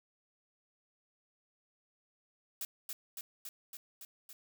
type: noise with echo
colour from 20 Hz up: blue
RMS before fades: -39 dBFS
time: 2.61-2.65 s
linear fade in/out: 2 ms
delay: 280 ms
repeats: 6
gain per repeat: -2 dB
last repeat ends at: 4.33 s
effects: none